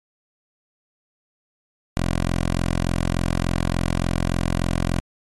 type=tone; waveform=10% pulse; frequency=43.44 Hz; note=F1; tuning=8 cents flat; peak=-12 dBFS; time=1.97-5 s; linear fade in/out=0 ms; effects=AAC 32 kbps